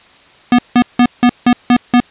square tone bursts, 244.2 Hz, B3, 19 cents flat, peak -6 dBFS, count 7, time 0.52-2.002 s, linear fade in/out 2 ms, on 66 ms, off 170 ms, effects white hiss -44 dBFS RMS until 2.1 s + resampled to 8000 Hz

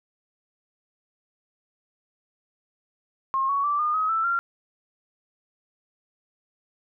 sine tone with pitch steps, 1072 / 1118.2 / 1166.3 / 1216.6 / 1269 / 1323.6 / 1380.6 Hz, C6 / C#6 / D6 / D#6 / D#6 / E6 / F6, +42 / +15 / -12 / -39 / +34 / +7 / -20 cents, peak -21 dBFS, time 3.34-4.39 s, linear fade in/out 0 ms, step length 150 ms, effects none

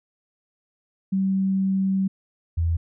sine tone pair in turn, 192.1 / 83.42 Hz, G3 / E2, -35 / +21 cents, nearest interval octave + major second, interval 1444 cents, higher first, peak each -19 dBFS, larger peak neither, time 1.12-2.08 / 2.57-2.77 s, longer first, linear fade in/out 10 ms, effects none

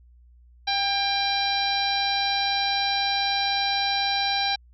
harmonic tone with a mistuned harmonic, 793 Hz, G5, 20 cents sharp, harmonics 1 / 2 / 3 / 4 / 5 / 6 / 7, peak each -26 / -32 / -31 / -35 / -26 / -34 / -34 dBFS, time 0.67-4.56 s, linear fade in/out 10 ms, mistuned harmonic 2, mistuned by +22 cents, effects added 60 Hz sine -50 dBFS peak until 4.73 s

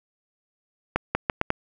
accelerating click train, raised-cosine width 0.5 ms, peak -6 dBFS, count 5, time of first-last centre 0.96-1.504 s, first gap 190 ms, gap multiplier 0.78, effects none

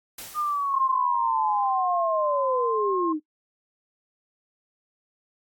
white noise with exponential decay, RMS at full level -36 dBFS, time 0.18-0.97 s, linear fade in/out 5 ms, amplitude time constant 170 ms
sine linear sweep, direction down, 1223 to 295.3 Hz, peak -23 dBFS, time 0.34-3.2 s, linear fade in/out 50 ms
sine tone with vibrato, 1046.5 Hz, C6, in tune, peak -25 dBFS, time 0.73-3.13 s, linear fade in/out 10 ms, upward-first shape sine, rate 1 Hz, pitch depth 39 cents each way
effects noise-tail reverb RT60 0.1 s tail -22 dB re dry + AAC 64 kbps

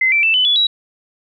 sine tone with pitch steps, 2057 / 2336 / 2652 / 3012 / 3420 / 3883 Hz, C7 / D7 / E7 / F#7 / A7 / B7, -30 / -10 / +10 / +30 / -50 / -30 cents, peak -11 dBFS, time 0.01-0.67 s, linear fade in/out 5 ms, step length 110 ms, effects none

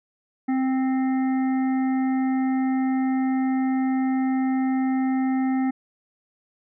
harmonic tone, 262.2 Hz, C4, 4 cents sharp, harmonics 1 / 3 / 5 / 7 / 8, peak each -20 / -31 / -42 / -41 / -43 dBFS, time 0.48-5.71 s, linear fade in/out 10 ms, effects none

